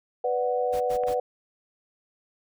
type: chord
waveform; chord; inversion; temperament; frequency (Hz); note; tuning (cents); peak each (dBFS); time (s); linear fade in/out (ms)
sine; B minor; none; equal; 493.9 / 587.3 / 740; B4 / D5 / F#5; 0 / 0 / 0; -25 / -31 / -28; 0.24-1.2; 5
type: noise bursts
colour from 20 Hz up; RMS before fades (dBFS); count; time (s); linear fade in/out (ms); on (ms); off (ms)
pink; -41; 3; 0.72-1.148; 20; 86; 85
type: clicks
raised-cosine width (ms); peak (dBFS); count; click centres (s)
0.5; -25; 2; 1.036 / 1.084
effects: none